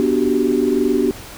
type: chord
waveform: sine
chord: G major seventh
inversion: first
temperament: equal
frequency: 246.9 / 293.7 / 370 / 392 Hz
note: B3 / D4 / F#4 / G4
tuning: 0 / 0 / 0 / 0 cents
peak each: -19 dBFS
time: 0-1.11 s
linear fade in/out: 0 ms
effects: tanh soft clip ceiling -3 dBFS + pink hiss -36 dBFS RMS until 1.37 s